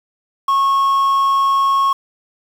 triangle tone with quantisation, 1095 Hz, C#6, 22 cents flat, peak -10 dBFS, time 0.48-1.93 s, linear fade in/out 5 ms, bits 6, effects none

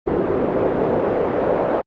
pink noise with band-pass filter sweep, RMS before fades -19 dBFS, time 0.06-1.82 s, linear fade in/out 20 ms, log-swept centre 370 to 560 Hz, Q 2, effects low-pass 2000 Hz 12 dB/octave + Opus 24 kbps

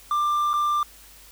triangle tone with dropouts, 1187 Hz, D6, 18 cents sharp, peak -18 dBFS, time 0.11-0.83 s, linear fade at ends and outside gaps 2 ms, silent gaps 0.533-0.538 s, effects added 50 Hz sine -53 dBFS peak until 1.31 s + white hiss -49 dBFS RMS until 1.31 s

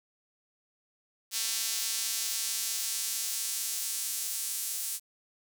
sawtooth tone with high-pass filter sweep, 224.5 Hz, A3, 35 cents sharp, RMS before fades -33 dBFS, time 1.31-5 s, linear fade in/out 50 ms, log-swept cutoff 5100 to 8500 Hz, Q 0.95, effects none

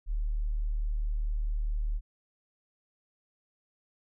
sine tone, 37.68 Hz, D1, 45 cents sharp, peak -27 dBFS, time 0.06-2.01 s, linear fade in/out 50 ms, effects none

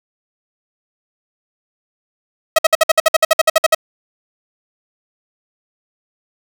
sawtooth tone bursts, 640 Hz, D#5, 49 cents sharp, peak -3 dBFS, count 15, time 2.56-3.748 s, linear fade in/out 5 ms, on 26 ms, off 57 ms, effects none

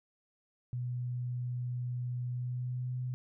sine tone with pitch glide, 123.4 to 125.99 Hz, B2 to B2, -1 to +35 cents, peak -33 dBFS, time 0.73-3.14 s, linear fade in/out 0 ms, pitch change +36 cents, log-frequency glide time 2.29-2.97 s, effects none

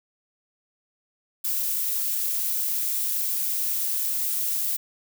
violet noise, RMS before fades -26 dBFS, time 1.44-4.77 s, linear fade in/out 10 ms, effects none

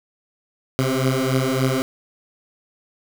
15% pulse beating tone pair, 129.7 / 133.2 Hz, C3 / C3, -15 / +31 cents, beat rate 3.5 Hz, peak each -15 dBFS, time 0.79-1.82 s, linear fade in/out 0 ms, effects 7-bit

